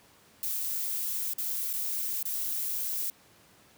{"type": "noise with dropouts", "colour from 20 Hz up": "violet", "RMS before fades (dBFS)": -32, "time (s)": [0.43, 3.1], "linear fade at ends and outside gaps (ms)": 2, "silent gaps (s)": [[1.336, 1.382], [1.731, 1.736], [2.229, 2.253]], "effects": ["pink hiss -59 dBFS RMS until 3.77 s", "high-pass 100 Hz 12 dB/octave"]}